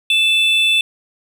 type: tone pair together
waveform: triangle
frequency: 2637 / 3493 Hz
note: E7 / A7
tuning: 0 / -13 cents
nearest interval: perfect fourth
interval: 487 cents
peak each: -13 dBFS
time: 0.1-0.81 s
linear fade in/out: 2 ms
effects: none